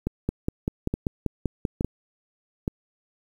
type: two click trains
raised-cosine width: 3 ms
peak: -12 / -11 dBFS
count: 4 / 9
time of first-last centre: 0.07-2.679 / 0.29-1.846 s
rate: 1.15 / 5.14 Hz
effects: 8-bit